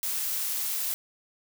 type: noise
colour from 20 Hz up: blue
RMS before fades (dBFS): -30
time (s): 0.03-0.94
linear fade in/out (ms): 0
effects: none